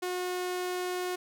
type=tone; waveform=sawtooth; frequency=362.1 Hz; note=F#4; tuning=37 cents flat; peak=-27 dBFS; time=0.02-1.16 s; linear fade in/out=10 ms; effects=none